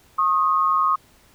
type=tone pair together; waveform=sine; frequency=1084.4 / 1244.5 Hz; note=C#6 / D#6; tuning=-38 / 0 cents; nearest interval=major second; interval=238 cents; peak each=-19 dBFS; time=0.18-0.96 s; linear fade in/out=10 ms; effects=pink hiss -55 dBFS RMS until 1.34 s